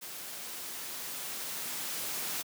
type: noise with level ramp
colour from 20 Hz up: white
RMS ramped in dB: -43 to -35 dBFS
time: 0.01-2.43 s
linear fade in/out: 20 ms
effects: high-pass 150 Hz 12 dB/octave